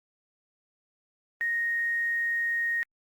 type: tone with quantisation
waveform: sine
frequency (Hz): 1864.7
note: A#6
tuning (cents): 0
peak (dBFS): -25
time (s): 1.41-2.83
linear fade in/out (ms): 0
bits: 9
effects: Opus 32 kbps